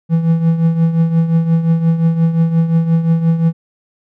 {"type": "tone with tremolo", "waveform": "triangle", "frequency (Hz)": 164.81, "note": "E3", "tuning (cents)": 0, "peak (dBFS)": -5, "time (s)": [0.09, 3.53], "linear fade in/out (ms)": 50, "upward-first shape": "triangle", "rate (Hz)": 5.7, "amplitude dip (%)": 70, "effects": []}